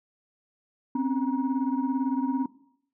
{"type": "tone cluster", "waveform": "sine", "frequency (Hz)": [257.6, 275.4, 948], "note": ["C4", "C#4", "A#5"], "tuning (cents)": [-27, -11, 29], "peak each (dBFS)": [-26, -27, -32], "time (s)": [0.95, 2.46], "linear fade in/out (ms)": 5, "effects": ["noise-tail reverb RT60 0.7 s tail -19 dB re dry", "tanh soft clip ceiling -17 dBFS"]}